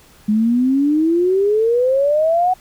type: exponential sweep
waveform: sine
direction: up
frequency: 207.7 to 750 Hz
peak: -12 dBFS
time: 0.28-2.54 s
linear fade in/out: 10 ms
effects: pink hiss -48 dBFS RMS until 2.6 s